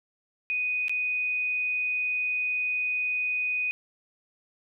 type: tone with dropouts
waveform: sine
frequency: 2489 Hz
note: D#7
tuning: in tune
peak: -25 dBFS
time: 0.5-3.71 s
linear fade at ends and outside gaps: 0 ms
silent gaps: 0.882-0.895 s
effects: none